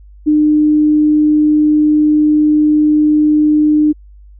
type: tone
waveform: sine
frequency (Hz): 302.4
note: D#4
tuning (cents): -49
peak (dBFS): -7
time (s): 0.26-3.93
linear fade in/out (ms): 20
effects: added 50 Hz sine -36 dBFS peak until 4.39 s